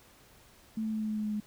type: tone with pitch steps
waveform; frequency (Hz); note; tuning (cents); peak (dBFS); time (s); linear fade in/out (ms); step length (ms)
sine; 220 / 218.6 / 217.2 / 215.8 / 214.5 / 213.1 / 211.8 / 210.4; A3 / A3 / A3 / A3 / A3 / G#3 / G#3 / G#3; 0 / -11 / -22 / -33 / -44 / +45 / +34 / +23; -30; 0.77-1.402; 5; 79
effects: pink hiss -59 dBFS RMS until 1.46 s